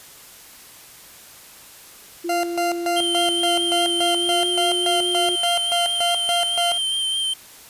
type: tone with pitch glide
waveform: sine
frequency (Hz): 343.1 to 356.2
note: F4 to F4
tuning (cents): -31 to +34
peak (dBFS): -24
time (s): 2.24-5.36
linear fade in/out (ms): 10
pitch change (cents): +65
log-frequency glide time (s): 4.1-4.5
type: tone with tremolo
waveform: 40% pulse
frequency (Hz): 695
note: F5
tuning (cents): -9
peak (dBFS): -19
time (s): 2.29-6.78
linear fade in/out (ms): 5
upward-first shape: square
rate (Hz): 3.5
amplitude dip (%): 80
type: tone with vibrato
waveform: square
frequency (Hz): 3136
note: G7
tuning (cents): 0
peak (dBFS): -21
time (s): 2.96-7.34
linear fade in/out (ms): 10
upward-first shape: sine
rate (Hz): 4.8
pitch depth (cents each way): 21
effects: white hiss -44 dBFS RMS until 7.69 s + resampled to 32000 Hz